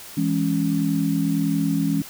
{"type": "chord", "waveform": "sine", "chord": "C# minor", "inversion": "first", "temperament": "just", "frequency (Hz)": [166.31, 207.9, 277.2], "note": ["E3", "G#3", "C#4"], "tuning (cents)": [16, 2, 0], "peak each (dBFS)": [-23, -25, -22], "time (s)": [0.17, 2.02], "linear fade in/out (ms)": 5, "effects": ["white hiss -40 dBFS RMS until 2.09 s"]}